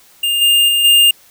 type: tone with level steps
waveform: square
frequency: 2810 Hz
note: F7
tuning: 10 cents sharp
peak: -14 / -9 / -12 / -7 dBFS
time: 0.23-1.11 s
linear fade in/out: 5 ms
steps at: 0.41 / 0.68 / 0.84 s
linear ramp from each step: 10 ms
effects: white hiss -47 dBFS RMS until 1.3 s